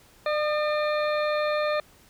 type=harmonic tone with a mistuned harmonic; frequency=601 Hz; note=D5; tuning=40 cents sharp; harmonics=1 / 2 / 3 / 4 / 6 / 7; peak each=-24 / -30 / -34 / -36 / -40 / -41 dBFS; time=0.26-1.8 s; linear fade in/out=2 ms; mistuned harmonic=2; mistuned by=+23 cents; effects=pink hiss -56 dBFS RMS until 2.09 s